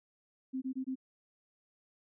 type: tone bursts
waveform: sine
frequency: 261.3 Hz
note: C4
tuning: 2 cents flat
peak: -33 dBFS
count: 4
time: 0.53-0.956 s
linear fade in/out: 20 ms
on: 90 ms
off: 22 ms
effects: none